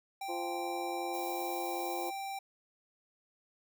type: tone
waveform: square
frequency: 784 Hz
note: G5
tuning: in tune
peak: -38 dBFS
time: 0.21-2.39 s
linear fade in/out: 5 ms
type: harmonic tone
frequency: 173.3 Hz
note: F3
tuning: 13 cents flat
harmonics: 2 / 3 / 4 / 5 / 6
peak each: -39 / -43 / -45 / -47 / -49 dBFS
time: 0.28-2.11 s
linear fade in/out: 20 ms
type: noise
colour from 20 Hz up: violet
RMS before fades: -46 dBFS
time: 1.13-2.1 s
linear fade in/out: 10 ms
effects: none